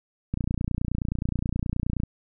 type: click train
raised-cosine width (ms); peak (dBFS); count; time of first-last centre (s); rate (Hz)
5; -14; 51; 0.34-2.035; 29.5
effects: none